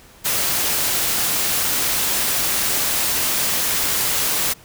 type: noise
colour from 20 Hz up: white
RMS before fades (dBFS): -20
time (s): 0.24-4.54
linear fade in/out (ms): 20
effects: pink hiss -47 dBFS RMS until 4.64 s